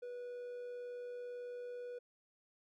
triangle tone with amplitude modulation, 489 Hz, B4, 17 cents flat, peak -40 dBFS, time 0.02-1.99 s, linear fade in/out 10 ms, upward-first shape sine, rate 98.1 Hz, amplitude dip 25%, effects none

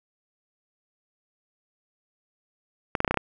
clicks, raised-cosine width 0.5 ms, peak -8 dBFS, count 7, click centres 2.952 / 3.004 / 3.047 / 3.078 / 3.11 / 3.143 / 3.173 s, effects none

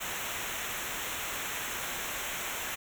pink noise with comb filter, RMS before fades -36 dBFS, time 0-2.76 s, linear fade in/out 20 ms, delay 0.21 ms, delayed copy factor -0.8, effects none

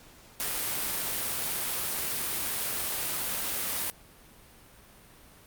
white noise, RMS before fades -31 dBFS, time 0.4-3.9 s, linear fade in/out 0 ms, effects pink hiss -54 dBFS RMS until 5.46 s + Opus 48 kbps

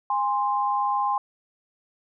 sine tone pair together, 818.7 / 1046.5 Hz, G#5 / C6, -25 / 0 cents, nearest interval major third, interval 425 cents, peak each -24 dBFS, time 0.1-1.18 s, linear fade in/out 2 ms, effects none

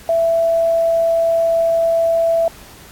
sine tone with quantisation, 664 Hz, E5, 12 cents sharp, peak -12 dBFS, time 0.09-2.48 s, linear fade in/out 2 ms, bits 7, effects pink hiss -41 dBFS RMS until 2.91 s + AAC 64 kbps

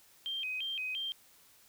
sine tone with vibrato, 2823 Hz, F7, 18 cents sharp, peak -34 dBFS, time 0.26-1.12 s, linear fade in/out 0 ms, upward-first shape square, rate 2.9 Hz, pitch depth 200 cents each way, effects white hiss -62 dBFS RMS until 1.68 s

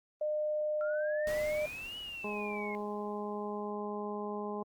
sine tone, 606 Hz, D#5, 46 cents flat, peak -30 dBFS, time 0.21-1.66 s, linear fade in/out 5 ms
sine exponential two-way sweep, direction up then down, 1357 to 2960 to 2141 Hz, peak -40 dBFS, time 0.81-2.75 s, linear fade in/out 0 ms, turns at 1.98 s
pink noise with exponential decay, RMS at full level -43 dBFS, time 1.27-3.71 s, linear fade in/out 1 ms, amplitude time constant 530 ms
harmonic tone, 207.7 Hz, G#3, in tune, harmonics 1 / 2 / 3 / 4 / 5, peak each -40 / -39 / -45 / -43 / -44 dBFS, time 2.24-4.63 s, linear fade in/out 5 ms
effects Opus 32 kbps

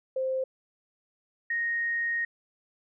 sine tone pair in turn, 523.3 / 1864.8 Hz, C5 / A#6, 0 / 0 cents, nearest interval octave + minor seventh, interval 2200 cents, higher second, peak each -26 dBFS, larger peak neither, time 0.16-0.44 / 1.5-2.25 s, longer second, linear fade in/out 5 ms, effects none

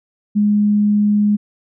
sine tone, 207.7 Hz, G#3, in tune, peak -11 dBFS, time 0.35-1.37 s, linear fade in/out 20 ms, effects none

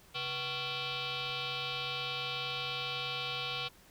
sine tone with frequency modulation, 135.8 Hz, C#3, 35 cents flat, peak -34 dBFS, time 0.14-3.69 s, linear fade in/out 20 ms, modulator 623 Hz, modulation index 6.2, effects pink hiss -60 dBFS RMS until 3.9 s

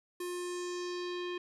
square tone with low-pass filter sweep, 355.4 Hz, F4, 30 cents sharp, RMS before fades -38 dBFS, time 0.2-1.38 s, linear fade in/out 5 ms, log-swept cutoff 12000 to 3000 Hz, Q 2.4, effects none

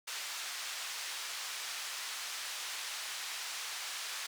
white band-pass noise, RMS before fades -41 dBFS, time 0.07-4.27 s, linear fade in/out 10 ms, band 1000 to 6100 Hz, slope 12 dB/octave, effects none

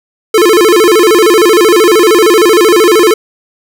square tone with vibrato, 392 Hz, G4, in tune, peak -4 dBFS, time 0.34-3.14 s, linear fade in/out 5 ms, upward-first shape square, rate 13 Hz, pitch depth 200 cents each way, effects none

